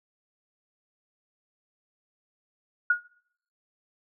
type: tone with exponential decay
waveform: sine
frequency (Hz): 1444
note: F#6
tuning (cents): -43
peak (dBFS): -15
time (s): 2.9-3.02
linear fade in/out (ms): 5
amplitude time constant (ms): 26
effects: noise-tail reverb RT60 0.6 s tail -21 dB re dry